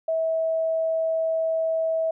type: tone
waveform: sine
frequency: 648 Hz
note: E5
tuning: 30 cents flat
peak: -21 dBFS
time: 0.08-2.11 s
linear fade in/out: 5 ms
effects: none